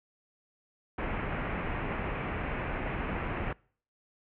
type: low-pass noise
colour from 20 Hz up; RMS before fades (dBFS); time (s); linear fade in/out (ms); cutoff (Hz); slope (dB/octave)
pink; -34; 0.98-3.53; 5; 2600; 48
effects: noise-tail reverb RT60 0.5 s tail -25 dB re dry